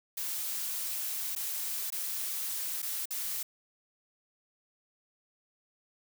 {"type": "noise with dropouts", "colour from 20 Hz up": "blue", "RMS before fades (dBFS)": -35, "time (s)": [0.17, 3.43], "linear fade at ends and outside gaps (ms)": 5, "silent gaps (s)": [[1.352, 1.361], [1.903, 1.922], [2.82, 2.826], [3.056, 3.106]], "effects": []}